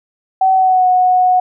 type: tone with pitch glide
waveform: sine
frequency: 760 to 733.7 Hz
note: F#5 to F#5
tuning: +46 to -15 cents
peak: -8 dBFS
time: 0.41-1.4 s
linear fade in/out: 5 ms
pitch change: -61 cents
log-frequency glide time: 0.53-0.87 s
effects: none